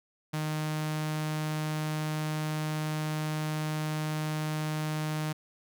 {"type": "tone with notch filter", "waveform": "sawtooth", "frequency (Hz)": 154.2, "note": "D#3", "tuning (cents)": -15, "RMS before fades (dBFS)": -32, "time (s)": [0.33, 5.33], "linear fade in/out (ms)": 10, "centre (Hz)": 400, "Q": 1.9, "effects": []}